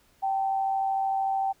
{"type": "tone pair together", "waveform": "sine", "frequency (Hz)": [777, 890.3], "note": ["G5", "A5"], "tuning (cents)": [-16, 20], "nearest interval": "major second", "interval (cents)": 236, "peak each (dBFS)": [-24, -36], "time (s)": [0.22, 1.53], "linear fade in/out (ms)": 20, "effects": ["pink hiss -63 dBFS RMS until 1.6 s"]}